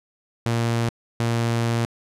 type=tone pair in turn; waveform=sawtooth; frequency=116.54 / 116.54 Hz; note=A#2 / A#2; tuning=0 / 0 cents; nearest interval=unison; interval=0 cents; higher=neither; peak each=-16 dBFS; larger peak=neither; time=0.46-0.89 / 1.2-1.85 s; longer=second; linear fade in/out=0 ms; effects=low-pass 10000 Hz 12 dB/octave

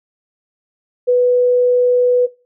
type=tone; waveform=sine; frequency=493.9 Hz; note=B4; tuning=in tune; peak=-9 dBFS; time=1.07-2.27 s; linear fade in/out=20 ms; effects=noise-tail reverb RT60 0.3 s tail -19 dB re dry

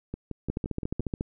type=two click trains; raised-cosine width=3 ms; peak=-20 / -16 dBFS; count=6 / 11; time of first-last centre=0.14-1.005 / 0.5-1.209 s; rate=5.78 / 14.1 Hz; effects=none

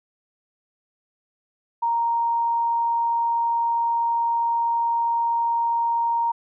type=tone with vibrato; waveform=sine; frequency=932.3 Hz; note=A#5; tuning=in tune; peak=-19 dBFS; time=1.82-6.32 s; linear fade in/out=10 ms; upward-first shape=sine; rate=20 Hz; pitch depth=9 cents each way; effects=none

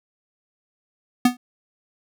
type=tone with exponential decay; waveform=square; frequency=246.9 Hz; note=B3; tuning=in tune; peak=-10 dBFS; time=1.25-1.37 s; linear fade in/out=5 ms; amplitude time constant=26 ms; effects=none

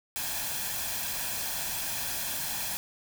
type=noise with comb filter; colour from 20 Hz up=white; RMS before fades=-33 dBFS; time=0.16-2.77 s; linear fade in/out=0 ms; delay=1.2 ms; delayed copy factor=+0.55; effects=none

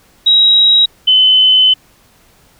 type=tone pair in turn; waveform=sine; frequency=3834 / 3036 Hz; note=A#7 / F#7; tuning=+48 / +44 cents; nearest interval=major third; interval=404 cents; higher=first; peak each=-5 dBFS; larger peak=neither; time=0.26-0.86 / 1.07-1.74 s; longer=second; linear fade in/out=10 ms; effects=pink hiss -49 dBFS RMS until 2.59 s

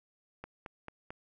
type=click train; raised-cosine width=0.5 ms; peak=-27 dBFS; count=4; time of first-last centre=0.44-1.105 s; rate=4.51 Hz; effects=none

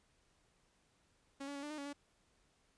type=tone with pitch steps; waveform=sawtooth; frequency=276.2 / 284.5 / 280.1 / 295.5 / 304.9 / 281.7 / 286.4 Hz; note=C#4 / C#4 / C#4 / D4 / D#4 / C#4 / D4; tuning=-6 / +45 / +18 / +11 / -35 / +28 / -43 cents; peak=-39 dBFS; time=1.4-1.932 s; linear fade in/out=10 ms; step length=76 ms; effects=pink hiss -74 dBFS RMS until 2.77 s + resampled to 22050 Hz

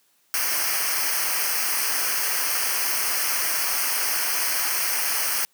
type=noise with comb filter; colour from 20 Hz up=white; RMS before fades=-24 dBFS; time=0.34-5.45 s; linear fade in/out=0 ms; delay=0.27 ms; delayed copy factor=-0.9; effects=white hiss -64 dBFS RMS until 5.53 s + high-pass 150 Hz 12 dB/octave

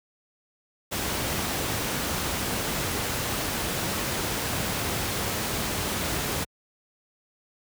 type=noise; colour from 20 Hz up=pink; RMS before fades=-28 dBFS; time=0.91-6.45 s; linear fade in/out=20 ms; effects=high-pass 60 Hz 12 dB/octave

